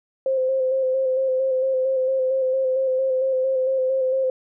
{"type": "tone with vibrato", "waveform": "sine", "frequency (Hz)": 523.3, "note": "C5", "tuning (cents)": 0, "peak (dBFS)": -18, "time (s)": [0.26, 4.3], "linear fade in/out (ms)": 2, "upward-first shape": "square", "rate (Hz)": 4.4, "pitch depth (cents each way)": 23, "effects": []}